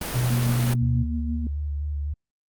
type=noise; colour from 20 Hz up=pink; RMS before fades=-30 dBFS; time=0.01-0.74 s; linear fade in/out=5 ms
type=tone; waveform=sine; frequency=123.47 Hz; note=B2; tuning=in tune; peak=-20 dBFS; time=0.14-1.04 s; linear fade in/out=20 ms
type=tone with tremolo; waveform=sine; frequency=235.4 Hz; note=A#3; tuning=17 cents sharp; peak=-26 dBFS; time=0.3-1.47 s; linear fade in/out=2 ms; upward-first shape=sine; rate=6.1 Hz; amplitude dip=45%
type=tone with vibrato; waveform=sine; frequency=73 Hz; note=D2; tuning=10 cents flat; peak=-25 dBFS; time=0.81-2.14 s; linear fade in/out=10 ms; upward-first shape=square; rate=4 Hz; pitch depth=23 cents each way
effects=Opus 32 kbps